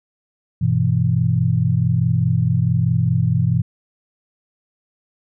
sine chord, E minor, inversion first, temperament just, 98.89 / 123.61 / 164.81 Hz, G2 / B2 / E3, +16 / +2 / 0 cents, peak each -21 / -17 / -19 dBFS, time 0.61-3.62 s, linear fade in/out 10 ms, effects none

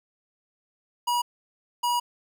square tone bursts at uneven times, 965 Hz, B5, 40 cents flat, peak -23 dBFS, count 2, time 1.07-1.22 / 1.83-2 s, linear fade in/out 10 ms, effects none

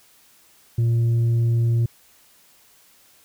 sine tone with tanh clipping, 116.54 Hz, A#2, in tune, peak -17 dBFS, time 0.78-1.86 s, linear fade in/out 5 ms, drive 3 dB, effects white hiss -55 dBFS RMS until 3.24 s

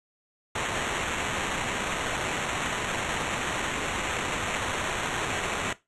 violet noise with sample-and-hold, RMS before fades -30 dBFS, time 0.55-5.73 s, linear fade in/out 5 ms, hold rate 4900 Hz, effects noise-tail reverb RT60 0.2 s tail -17 dB re dry + resampled to 24000 Hz

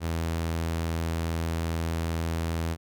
sawtooth tone, 82.41 Hz, E2, in tune, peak -23 dBFS, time 0-2.77 s, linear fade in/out 50 ms, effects none

